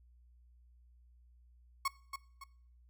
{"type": "tone with echo", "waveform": "35% pulse", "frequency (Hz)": 1100, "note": "C#6", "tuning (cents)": -14, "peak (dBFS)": -29, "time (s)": [1.85, 1.88], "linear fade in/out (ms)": 5, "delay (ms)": 280, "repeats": 2, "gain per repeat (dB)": -8, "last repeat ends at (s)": 2.44, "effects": ["noise-tail reverb RT60 0.6 s tail -21 dB re dry", "added 60 Hz sine -60 dBFS peak until 2.89 s"]}